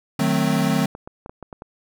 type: chord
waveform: square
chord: D# diminished seventh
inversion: none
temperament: equal with one note detuned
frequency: 153.6 / 185 / 220 / 261.6 Hz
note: D#3 / F#3 / A3 / C4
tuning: -22 / 0 / 0 / 0 cents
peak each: -24 dBFS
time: 0.19-0.86 s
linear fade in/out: 5 ms
type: clicks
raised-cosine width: 1 ms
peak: -22 dBFS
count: 7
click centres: 0.951 / 1.075 / 1.261 / 1.295 / 1.427 / 1.528 / 1.621 s
effects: none